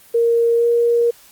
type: tone with pitch glide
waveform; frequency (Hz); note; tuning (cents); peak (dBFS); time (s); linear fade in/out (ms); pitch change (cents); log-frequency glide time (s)
sine; 466.2 to 471.3; A#4 to A#4; 0 to +19; -12; 0.14-1.11; 10; +19; 0.56-0.65
effects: white hiss -47 dBFS RMS until 1.31 s + Opus 32 kbps